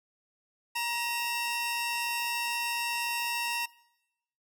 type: tone pair together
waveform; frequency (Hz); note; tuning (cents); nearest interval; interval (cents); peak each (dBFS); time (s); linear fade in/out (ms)
sawtooth; 945 / 2701; A#5 / E7; +23 / +42; octave + tritone; 1819; -28 / -30; 0.75-3.66; 10
effects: noise-tail reverb RT60 0.9 s tail -22 dB re dry